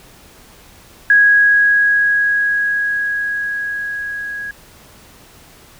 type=tone with level ramp; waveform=sine; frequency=1656 Hz; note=G#6; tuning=5 cents flat; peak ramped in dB=-6 to -23 dBFS; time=1.1-4.51 s; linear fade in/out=2 ms; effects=pink hiss -44 dBFS RMS until 5.79 s